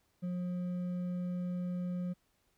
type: tone with hard clipping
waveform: triangle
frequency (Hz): 178.8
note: F3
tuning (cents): +41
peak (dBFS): -35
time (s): 0.22-2.14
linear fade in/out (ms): 20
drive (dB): 8
effects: pink hiss -75 dBFS RMS until 2.57 s